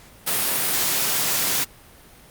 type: high-pass noise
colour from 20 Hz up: white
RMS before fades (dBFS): -22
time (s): 0.26-1.65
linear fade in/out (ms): 20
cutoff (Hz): 100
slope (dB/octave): 48
effects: pink hiss -48 dBFS RMS until 2.3 s + Opus 48 kbps